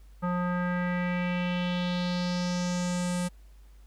square tone with low-pass filter sweep, 178.1 Hz, F3, 34 cents sharp, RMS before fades -29 dBFS, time 0.22-3.29 s, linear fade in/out 20 ms, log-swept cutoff 1200 to 9500 Hz, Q 3.1, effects added 50 Hz sine -49 dBFS peak until 3.86 s + pink hiss -66 dBFS RMS until 3.86 s

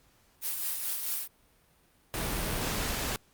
blue noise with tremolo, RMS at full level -31 dBFS, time 0.41-1.28 s, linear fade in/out 50 ms, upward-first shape sine, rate 4.6 Hz, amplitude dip 40%
pink noise, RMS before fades -32 dBFS, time 2.14-3.16 s, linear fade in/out 0 ms
effects pink hiss -65 dBFS RMS until 3.33 s + Opus 48 kbps

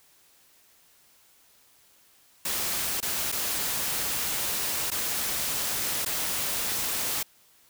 white noise with dropouts, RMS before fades -29 dBFS, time 2.45-7.23 s, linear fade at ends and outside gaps 5 ms, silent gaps 3.004-3.026 / 3.318-3.323 / 4.904-4.915 / 6.05-6.06 s, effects white hiss -60 dBFS RMS until 7.69 s

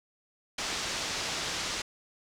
white low-pass noise, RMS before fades -34 dBFS, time 0.58-1.82 s, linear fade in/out 5 ms, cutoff 6400 Hz, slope 24 dB/octave, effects none

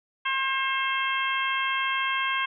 harmonic tone, 534 Hz, C5, 35 cents sharp, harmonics 2 / 3 / 4 / 5 / 6, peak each -28 / -30 / -31 / -32 / -33 dBFS, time 0.25-2.46 s, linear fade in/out 10 ms, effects none

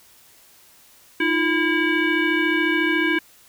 sine tone with frequency modulation, 967 Hz, B5, 37 cents flat, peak -17 dBFS, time 1.2-3.19 s, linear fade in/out 5 ms, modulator 656 Hz, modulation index 2.4, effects white hiss -52 dBFS RMS until 3.48 s

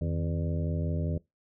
harmonic tone with a mistuned harmonic, 85 Hz, F2, 46 cents flat, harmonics 1 / 2 / 3 / 4 / 5 / 6 / 7, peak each -30 / -31 / -39 / -43 / -43 / -45 / -42 dBFS, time 0.01-1.18 s, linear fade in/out 5 ms, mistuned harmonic 2, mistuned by -130 cents, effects noise-tail reverb RT60 0.2 s tail -22 dB re dry

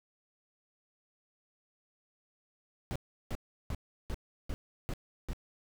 brown noise bursts, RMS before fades -35 dBFS, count 7, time 2.91-5.332 s, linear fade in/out 0 ms, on 46 ms, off 350 ms, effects none

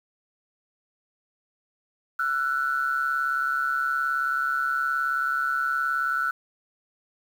sine tone pair together, 1341.1 / 1480 Hz, E6 / F#6, +29 / 0 cents, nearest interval major second, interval 171 cents, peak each -25 dBFS, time 2.19-6.31 s, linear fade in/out 5 ms, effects tanh soft clip ceiling -15 dBFS + 8-bit

